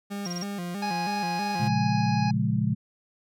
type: tone with vibrato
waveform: 40% pulse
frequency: 188 Hz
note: F#3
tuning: 28 cents sharp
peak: -30 dBFS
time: 0.1-1.69 s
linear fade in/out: 20 ms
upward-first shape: square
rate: 3.1 Hz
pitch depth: 120 cents each way
type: tone bursts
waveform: sine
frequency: 5588 Hz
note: F8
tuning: in tune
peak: -32 dBFS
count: 4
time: 0.25-0.436 s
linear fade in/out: 5 ms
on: 27 ms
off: 26 ms
type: harmonic tone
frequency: 830.6 Hz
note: G#5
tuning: in tune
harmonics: 1 / 2 / 3 / 5 / 6 / 7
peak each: -28 / -40 / -38 / -41 / -42 / -49 dBFS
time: 0.82-2.31 s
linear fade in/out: 5 ms
type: chord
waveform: sine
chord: Bb minor seventh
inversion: none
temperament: equal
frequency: 116.54 / 138.59 / 174.61 / 207.7 Hz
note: Bb2 / Db3 / F3 / Ab3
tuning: 0 / 0 / 0 / 0 cents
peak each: -27 / -28 / -29 / -27 dBFS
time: 1.59-2.75 s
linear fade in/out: 20 ms
effects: none